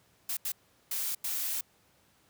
blue noise bursts at uneven times, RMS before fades -33 dBFS, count 4, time 0.29-0.37 / 0.45-0.52 / 0.91-1.15 / 1.24-1.61 s, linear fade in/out 5 ms, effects pink hiss -66 dBFS RMS until 2.29 s + high-pass 80 Hz 12 dB/octave

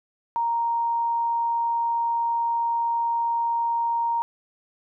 sine tone, 932.3 Hz, A#5, in tune, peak -21 dBFS, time 0.36-4.22 s, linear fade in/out 0 ms, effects none

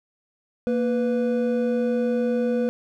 triangle tone pair together, 233.1 / 493.9 Hz, A#3 / B4, 0 / 0 cents, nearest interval octave + minor second, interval 1300 cents, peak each -21 dBFS, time 0.67-2.69 s, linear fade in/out 0 ms, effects none

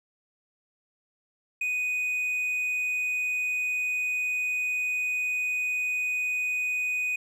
triangle tone, 2489 Hz, D#7, in tune, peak -24 dBFS, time 1.61-7.16 s, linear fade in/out 5 ms, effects none

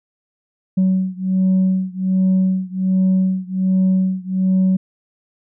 sine beating tone pair, 187.1 / 188.4 Hz, F#3 / F#3, +20 / +32 cents, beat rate 1.3 Hz, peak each -15 / -16 dBFS, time 0.77-4.77 s, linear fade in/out 10 ms, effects tanh soft clip ceiling -10 dBFS

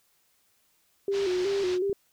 sine tone with vibrato, 379.9 Hz, F#4, 46 cents sharp, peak -24 dBFS, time 1.08-1.93 s, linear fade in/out 2 ms, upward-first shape square, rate 2.7 Hz, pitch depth 75 cents each way
white low-pass noise, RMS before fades -40 dBFS, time 1.11-1.79 s, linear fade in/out 50 ms, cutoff 5100 Hz, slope 24 dB/octave
click, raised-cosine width 3 ms, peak -27 dBFS, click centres 1.897 s
effects white hiss -68 dBFS RMS until 2.12 s

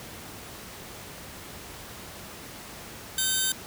10% pulse tone pair together, 1544 / 3680 Hz, G6 / A#7, -27 / -23 cents, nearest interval octave + minor third, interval 1504 cents, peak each -20 / -18 dBFS, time 3.18-3.52 s, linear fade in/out 2 ms, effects pink hiss -42 dBFS RMS until 3.66 s + high-pass 60 Hz 12 dB/octave

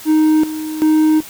triangle tone with tremolo, 311.1 Hz, D#4, in tune, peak -7 dBFS, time 0.05-1.23 s, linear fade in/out 50 ms, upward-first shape square, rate 1.3 Hz, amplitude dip 75%, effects white hiss -35 dBFS RMS until 1.29 s

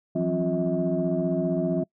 sine tone cluster, 167.4 / 182.7 / 266.7 / 352.7 / 641 Hz, E3 / F#3 / C4 / F4 / E5, +27 / -22 / +33 / +17 / -49 cents, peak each -28 dBFS, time 0.15-1.84 s, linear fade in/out 10 ms, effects noise-tail reverb RT60 0.1 s tail -25 dB re dry + tanh soft clip ceiling -14 dBFS

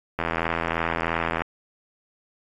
click train, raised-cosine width 0.5 ms, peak -9 dBFS, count 103, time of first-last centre 0.19-1.419 s, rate 83 Hz, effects AAC 64 kbps

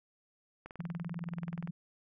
click train, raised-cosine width 0.5 ms, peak -31 dBFS, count 22, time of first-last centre 0.66-1.674 s, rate 20.7 Hz
sine tone with tremolo, 170 Hz, F3, 46 cents flat, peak -33 dBFS, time 0.79-1.71 s, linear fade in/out 10 ms, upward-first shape sine, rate 19 Hz, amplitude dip 90%
effects none

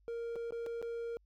triangle tone with dropouts, 466.1 Hz, A#4, in tune, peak -35 dBFS, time 0.08-1.17 s, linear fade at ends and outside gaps 0 ms, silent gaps 0.357-0.362 / 0.507-0.523 / 0.663-0.667 / 0.816-0.826 s, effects added 50 Hz sine -65 dBFS peak until 1.25 s

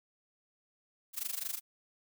blue noise with amplitude modulation, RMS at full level -34 dBFS, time 1.13-1.61 s, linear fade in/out 50 ms, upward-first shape sine, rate 24.8 Hz, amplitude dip 90%, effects none

